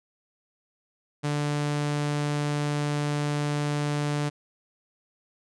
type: tone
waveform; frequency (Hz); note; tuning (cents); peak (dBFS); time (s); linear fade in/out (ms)
sawtooth; 146.83; D3; 0; -21; 1.23-4.3; 20
effects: resampled to 22050 Hz